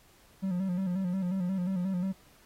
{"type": "tone with vibrato", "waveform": "triangle", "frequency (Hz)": 184.8, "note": "F#3", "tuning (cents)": -2, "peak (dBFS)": -26, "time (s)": [0.42, 2.13], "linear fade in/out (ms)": 20, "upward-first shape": "square", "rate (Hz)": 5.6, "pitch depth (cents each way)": 65, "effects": ["pink hiss -61 dBFS RMS until 2.45 s", "AAC 48 kbps"]}